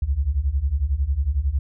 sine beating tone pair, 63.2 / 74.2 Hz, B1 / D2, +41 / +18 cents, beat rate 11 Hz, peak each -23 / -21 dBFS, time 0.02-1.59 s, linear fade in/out 5 ms, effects none

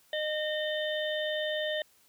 harmonic tone with a mistuned harmonic, 612 Hz, D#5, 29 cents flat, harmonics 1 / 3 / 5 / 6, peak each -31 / -36 / -38 / -39 dBFS, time 0.13-1.82 s, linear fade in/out 2 ms, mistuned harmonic 6, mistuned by -31 cents, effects white hiss -64 dBFS RMS until 2.08 s

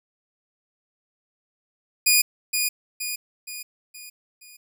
10% pulse tone with echo, 2454 Hz, D#7, 25 cents flat, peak -6 dBFS, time 2.06-2.22 s, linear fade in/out 10 ms, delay 470 ms, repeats 5, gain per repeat -6 dB, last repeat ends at 4.57 s, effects none

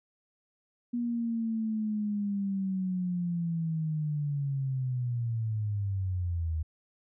sine linear sweep, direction down, 241.2 to 77.6 Hz, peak -28 dBFS, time 0.93-6.63 s, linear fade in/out 10 ms, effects none

